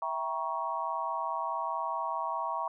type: chord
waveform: sine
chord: E diminished seventh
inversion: none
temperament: equal with one note detuned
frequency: 659.3 / 784 / 947.5 / 1108.7 Hz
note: E5 / G5 / Bb5 / Db6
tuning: 0 / 0 / +28 / 0 cents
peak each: -38 / -39 / -34 / -35 dBFS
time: 0.02-2.68 s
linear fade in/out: 2 ms
effects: none